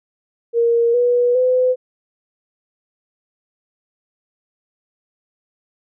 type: tone with pitch steps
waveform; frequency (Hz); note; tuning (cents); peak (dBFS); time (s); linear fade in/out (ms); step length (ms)
sine; 467.5 / 486.8 / 506.9; A#4 / B4 / B4; +5 / -25 / +45; -12; 0.53-1.76; 50; 410
effects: none